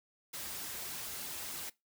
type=noise with flanger; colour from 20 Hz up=white; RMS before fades=-42 dBFS; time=0.33-1.7 s; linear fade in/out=10 ms; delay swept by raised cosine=1.6 to 7.4 ms; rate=3.3 Hz; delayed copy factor=-0.7; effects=noise-tail reverb RT60 0.2 s tail -21 dB re dry